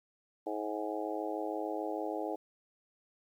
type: harmonic tone with a mistuned harmonic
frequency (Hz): 106.6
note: G#2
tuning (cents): +46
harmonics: 3 / 4 / 5 / 6 / 7 / 8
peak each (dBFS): -39 / -40 / -41 / -42 / -42 / -43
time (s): 0.46-2.36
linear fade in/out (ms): 10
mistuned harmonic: 8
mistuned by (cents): -45
effects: 11-bit